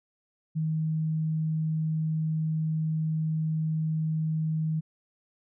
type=tone; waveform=sine; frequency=157.8 Hz; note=D#3; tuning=25 cents sharp; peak=-25 dBFS; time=0.55-4.81 s; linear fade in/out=20 ms; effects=none